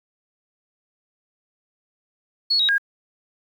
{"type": "tone with pitch steps", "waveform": "sine", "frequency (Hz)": [4363, 3811, 1627], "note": ["C#8", "A#7", "G#6"], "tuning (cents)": [-28, 38, -36], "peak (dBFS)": -16, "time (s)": [2.5, 2.782], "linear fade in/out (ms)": 10, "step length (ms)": 94, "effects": ["8-bit"]}